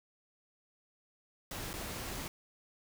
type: noise with dropouts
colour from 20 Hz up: pink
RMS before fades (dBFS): -41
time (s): 1.51-2.28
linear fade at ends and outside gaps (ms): 2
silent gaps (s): 1.732-1.738
effects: none